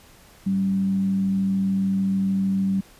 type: tone with frequency modulation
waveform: sine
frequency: 193.5 Hz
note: G3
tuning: 22 cents flat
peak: -19 dBFS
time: 0.46-2.81 s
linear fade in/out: 10 ms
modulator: 86.6 Hz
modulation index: 0.22
effects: pink hiss -51 dBFS RMS until 2.99 s + resampled to 32000 Hz